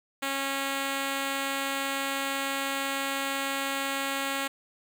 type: tone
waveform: 5% pulse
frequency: 274 Hz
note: C#4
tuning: 20 cents flat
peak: -17 dBFS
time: 0.22-4.48 s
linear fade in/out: 10 ms
effects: none